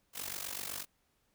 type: noise with amplitude modulation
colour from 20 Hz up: white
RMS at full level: -37 dBFS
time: 0.13-0.86 s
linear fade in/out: 50 ms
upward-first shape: sine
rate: 48 Hz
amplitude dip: 85%
effects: pink hiss -75 dBFS RMS until 1.34 s